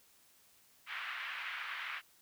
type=band-pass noise; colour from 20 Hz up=pink; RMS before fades=-42 dBFS; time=0.86-2.02 s; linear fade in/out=50 ms; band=1300 to 2800 Hz; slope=24 dB/octave; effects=white hiss -66 dBFS RMS until 2.21 s